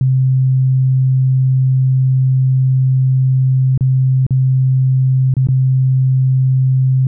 sine tone with dropouts, 130.8 Hz, C3, in tune, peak -9 dBFS, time 0.01-7.07 s, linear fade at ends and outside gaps 2 ms, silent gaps 3.777-3.808 / 4.266-4.307 / 5.34-5.367 / 5.471-5.486 s, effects none

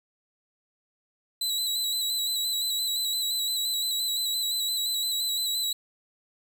sawtooth tone with vibrato, 3957 Hz, B7, 3 cents sharp, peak -23 dBFS, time 1.41-5.73 s, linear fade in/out 5 ms, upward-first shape square, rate 5.8 Hz, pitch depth 32 cents each way, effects 10-bit

